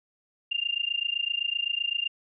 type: tone with amplitude modulation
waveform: sine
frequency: 2800 Hz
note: F7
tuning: 4 cents sharp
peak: -22 dBFS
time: 0.51-2.08 s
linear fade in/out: 10 ms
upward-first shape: sine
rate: 27.8 Hz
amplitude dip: 95%
effects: none